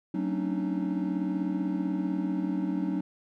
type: tone cluster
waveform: triangle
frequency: 186.9 / 225.9 / 271.4 / 287 / 307.4 Hz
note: F#3 / A3 / C#4 / D4 / D#4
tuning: +18 / +46 / -36 / -40 / -21 cents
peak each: -29 / -37 / -33 / -33 / -30 dBFS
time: 0.14-3.01 s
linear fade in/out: 5 ms
effects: none